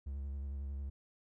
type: tone with vibrato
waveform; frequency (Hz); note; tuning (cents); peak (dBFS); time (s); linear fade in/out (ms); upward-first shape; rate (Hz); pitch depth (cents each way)
triangle; 69.3; C#2; 0; -36; 0.06-0.9; 10; square; 11; 35
effects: none